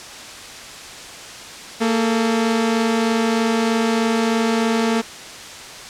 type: tone pair together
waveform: sawtooth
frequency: 228.5 / 433.8 Hz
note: A#3 / A4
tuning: -34 / -25 cents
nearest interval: major seventh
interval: 1109 cents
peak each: -13 / -20 dBFS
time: 1.8-5.02 s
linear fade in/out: 20 ms
effects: white hiss -35 dBFS RMS until 5.89 s + low-pass 7000 Hz 12 dB/octave

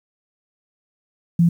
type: tone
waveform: sine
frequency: 169.9 Hz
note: F3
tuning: 47 cents flat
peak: -11 dBFS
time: 1.39-1.49 s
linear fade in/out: 5 ms
effects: 8-bit

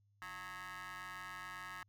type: ring-modulated tone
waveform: 20% pulse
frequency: 189.2 Hz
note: F#3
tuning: 39 cents sharp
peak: -38 dBFS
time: 0.22-1.83 s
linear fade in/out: 0 ms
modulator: 1470 Hz
effects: added 101 Hz sine -70 dBFS peak until 1.88 s

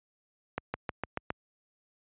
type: accelerating click train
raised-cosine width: 0.5 ms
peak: -16 dBFS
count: 6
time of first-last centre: 0.58-1.304 s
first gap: 160 ms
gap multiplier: 0.95
effects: high-pass 60 Hz 12 dB/octave + resampled to 8000 Hz

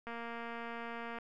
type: click train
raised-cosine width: 0.5 ms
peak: -29 dBFS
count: 261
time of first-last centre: 0.07-1.186 s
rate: 233 Hz
effects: none

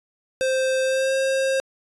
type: tone with pitch glide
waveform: square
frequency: 523.3 to 534 Hz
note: C5 to C5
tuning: 0 to +35 cents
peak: -20 dBFS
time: 0.41-1.6 s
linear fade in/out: 0 ms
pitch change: +35 cents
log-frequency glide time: 0.83-1.14 s
effects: resampled to 24000 Hz

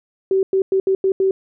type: tone bursts at uneven times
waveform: sine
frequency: 383.4 Hz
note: G4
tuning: 38 cents flat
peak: -13 dBFS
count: 6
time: 0.31-0.43 / 0.53-0.62 / 0.72-0.8 / 0.87-0.95 / 1.04-1.12 / 1.2-1.31 s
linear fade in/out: 2 ms
effects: none

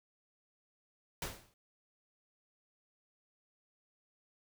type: noise with exponential decay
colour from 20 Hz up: pink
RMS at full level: -36 dBFS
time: 1.22-1.54 s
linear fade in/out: 2 ms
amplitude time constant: 69 ms
effects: none

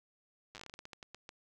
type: slowing click train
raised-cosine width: 0.2 ms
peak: -30 dBFS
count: 16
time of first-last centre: 0.55-1.291 s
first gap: 8 ms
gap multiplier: 1.23
effects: none

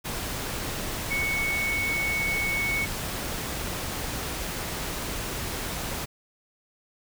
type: tone in noise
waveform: sine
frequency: 2217 Hz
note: C#7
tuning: in tune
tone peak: -25 dBFS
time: 1.1-2.86 s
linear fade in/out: 20 ms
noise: pink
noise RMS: -32 dBFS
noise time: 0.04-6.06 s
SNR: +4 dB
effects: none

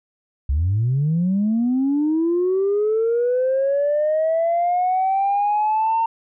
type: linear sweep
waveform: sine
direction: up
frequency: 64 to 915 Hz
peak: -15 dBFS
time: 0.49-6.06 s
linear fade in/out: 5 ms
effects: tanh soft clip ceiling -13 dBFS

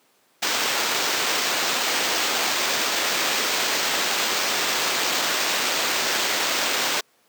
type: noise with sample-and-hold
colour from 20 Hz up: violet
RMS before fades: -23 dBFS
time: 0.42-7.01 s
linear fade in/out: 10 ms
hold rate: 11025 Hz
effects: pink hiss -61 dBFS RMS until 7.28 s + high-pass 300 Hz 12 dB/octave

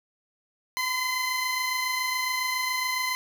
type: tone pair together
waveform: 25% pulse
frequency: 1017.9 / 2063 Hz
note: C6 / C7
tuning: -48 / -25 cents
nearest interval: octave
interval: 1223 cents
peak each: -25 dBFS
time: 0.77-3.15 s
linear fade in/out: 0 ms
effects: none

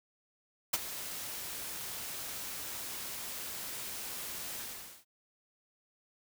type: noise with ADSR envelope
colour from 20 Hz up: white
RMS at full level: -27 dBFS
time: 0.73-5.05 s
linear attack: 9 ms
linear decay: 28 ms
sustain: -14 dB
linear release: 450 ms
effects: none

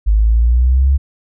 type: exponential sweep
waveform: sine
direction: up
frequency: 51 to 70 Hz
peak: -8 dBFS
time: 0.06-0.98 s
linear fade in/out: 20 ms
effects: none

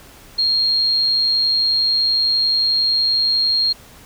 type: tone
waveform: sine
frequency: 4237 Hz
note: C8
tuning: 21 cents sharp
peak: -14 dBFS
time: 0.38-3.73 s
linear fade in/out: 10 ms
effects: pink hiss -44 dBFS RMS until 4.05 s

